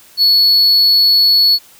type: tone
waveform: triangle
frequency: 4400 Hz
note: C#8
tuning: 14 cents flat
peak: -6 dBFS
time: 0.17-1.59 s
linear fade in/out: 50 ms
effects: white hiss -44 dBFS RMS until 1.79 s